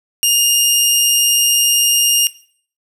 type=tone; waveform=15% pulse; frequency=2827 Hz; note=F7; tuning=20 cents sharp; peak=-4 dBFS; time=0.23-2.27 s; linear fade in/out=0 ms; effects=noise-tail reverb RT60 0.5 s tail -17 dB re dry